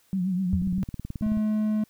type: tone with vibrato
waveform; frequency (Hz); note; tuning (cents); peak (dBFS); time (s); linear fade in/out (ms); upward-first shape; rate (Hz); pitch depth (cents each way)
sine; 185; F#3; 0; -23; 0.13-0.83; 0; triangle; 8; 97
type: tone with exponential decay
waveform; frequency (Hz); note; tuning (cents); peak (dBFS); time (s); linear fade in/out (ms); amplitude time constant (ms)
sine; 85; F2; -46; -18; 0.53-0.71; 0; 37
type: click train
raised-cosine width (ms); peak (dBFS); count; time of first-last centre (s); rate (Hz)
5; -21; 15; 0.62-1.373; 18.6
type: tone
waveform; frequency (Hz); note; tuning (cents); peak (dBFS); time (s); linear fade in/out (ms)
triangle; 214.1; A3; -47; -20; 1.22-1.84; 5
effects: white hiss -63 dBFS RMS until 1.89 s